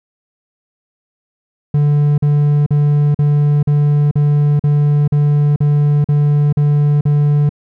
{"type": "tone bursts", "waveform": "triangle", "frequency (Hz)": 146.5, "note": "D3", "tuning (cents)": -4, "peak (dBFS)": -7, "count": 12, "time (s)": [1.74, 7.493], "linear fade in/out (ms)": 5, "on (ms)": 440, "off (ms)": 43, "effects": []}